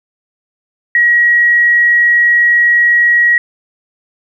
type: tone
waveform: sine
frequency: 1906 Hz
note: A#6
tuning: 38 cents sharp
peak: -6 dBFS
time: 0.95-3.38 s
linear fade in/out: 2 ms
effects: 8-bit